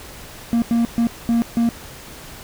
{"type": "tone bursts at uneven times", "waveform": "triangle", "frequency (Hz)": 233.1, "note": "A#3", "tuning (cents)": 0, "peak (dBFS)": -12, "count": 5, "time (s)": [[0.53, 0.62], [0.71, 0.85], [0.98, 1.07], [1.29, 1.42], [1.57, 1.69]], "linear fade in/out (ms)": 0, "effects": ["pink hiss -38 dBFS RMS until 2.43 s"]}